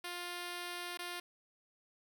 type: tone with dropouts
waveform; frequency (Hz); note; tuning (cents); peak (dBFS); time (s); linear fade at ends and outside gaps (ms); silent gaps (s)
5% pulse; 352; F4; +14; -29; 0.04-1.2; 5; 0.974-0.99
effects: none